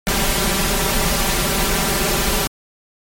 pink noise with comb filter, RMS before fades -18 dBFS, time 0.07-2.47 s, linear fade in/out 0 ms, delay 5.1 ms, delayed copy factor +0.95, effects MP3 64 kbps

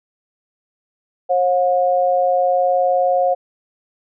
sine tone pair together, 539.4 / 720 Hz, C#5 / F#5, -47 / -47 cents, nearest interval perfect fourth, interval 500 cents, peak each -16 dBFS, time 1.29-3.35 s, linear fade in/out 20 ms, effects none

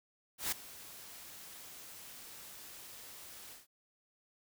white noise with ADSR envelope, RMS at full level -33 dBFS, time 0.38-3.67 s, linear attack 140 ms, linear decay 6 ms, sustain -18 dB, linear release 150 ms, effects none

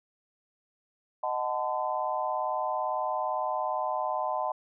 sine chord, D# diminished seventh, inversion none, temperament equal with one note detuned, 622.3 / 740 / 880 / 1019.7 Hz, D#5 / F#5 / A5 / C6, 0 / 0 / 0 / -45 cents, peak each -33 dBFS, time 1.23-4.52 s, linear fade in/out 5 ms, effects none

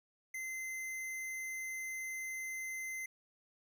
square tone, 2067 Hz, C7, 22 cents flat, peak -40 dBFS, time 0.34-3.06 s, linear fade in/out 5 ms, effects none

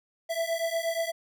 square beating tone pair, 659.3 / 667.7 Hz, E5 / E5, 0 / +22 cents, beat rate 8.4 Hz, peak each -31 dBFS, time 0.29-1.12 s, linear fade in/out 20 ms, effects none

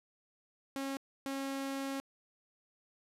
sawtooth tone bursts at uneven times, 272.5 Hz, C#4, 29 cents flat, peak -32 dBFS, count 2, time 0.76-0.97 / 1.26-2 s, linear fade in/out 0 ms, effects resampled to 32000 Hz

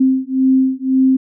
sine beating tone pair, 261.6 / 263.5 Hz, C4 / C4, 0 / +12 cents, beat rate 1.9 Hz, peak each -14 dBFS, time 0-1.17 s, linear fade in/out 10 ms, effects none

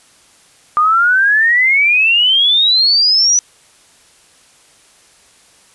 sine exponential sweep, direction up, 1200 to 5980 Hz, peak -8 dBFS, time 0.77-3.39 s, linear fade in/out 0 ms, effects white hiss -48 dBFS RMS until 5.74 s + resampled to 24000 Hz

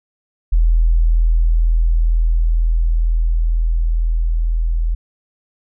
sine tone with level ramp, 41.06 Hz, E1, 6 cents flat, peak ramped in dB -9 to -14 dBFS, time 0.52-4.95 s, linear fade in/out 10 ms, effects none

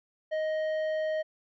sine tone with tanh clipping, 625 Hz, D#5, 8 cents sharp, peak -29 dBFS, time 0.31-1.23 s, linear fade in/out 20 ms, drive 9 dB, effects none

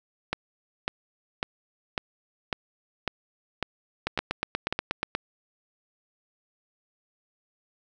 two click trains, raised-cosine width 0.3 ms, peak -10 / -10 dBFS, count 10 / 9, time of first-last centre 4.07-5.15 / 0.33-4.726 s, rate 8.33 / 1.82 Hz, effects none

